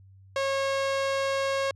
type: tone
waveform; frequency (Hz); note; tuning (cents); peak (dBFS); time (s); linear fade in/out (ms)
sawtooth; 545; C#5; -29; -21; 0.36-1.71; 2
effects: added 96 Hz sine -50 dBFS peak until 1.75 s + low-pass 6000 Hz 12 dB/octave